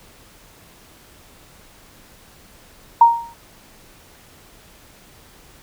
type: tone with exponential decay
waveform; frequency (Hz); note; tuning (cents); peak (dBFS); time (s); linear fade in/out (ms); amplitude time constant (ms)
sine; 932.3; A#5; 0; -3; 3.01-3.34; 5; 70
effects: pink hiss -48 dBFS RMS until 5.62 s